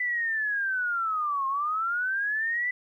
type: linear two-way sweep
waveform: sine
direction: down then up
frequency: 2000 to 1063 to 2000 Hz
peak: -25 dBFS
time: 0-2.71 s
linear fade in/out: 5 ms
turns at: 1.47 s
effects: 11-bit